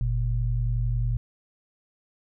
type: tone pair together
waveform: sine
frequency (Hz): 47.07 / 118.2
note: F#1 / A#2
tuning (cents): +30 / +24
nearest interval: octave + major third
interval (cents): 1594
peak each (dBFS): -25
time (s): 0.01-1.17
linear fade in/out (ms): 0
effects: none